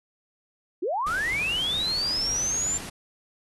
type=linear sweep; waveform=sine; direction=up; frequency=306.2 to 7320 Hz; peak=-24 dBFS; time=0.82-2.78 s; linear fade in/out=10 ms
type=low-pass noise; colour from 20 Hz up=pink; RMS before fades=-37 dBFS; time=1.06-2.9 s; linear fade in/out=10 ms; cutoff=12000 Hz; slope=96 dB/octave
effects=none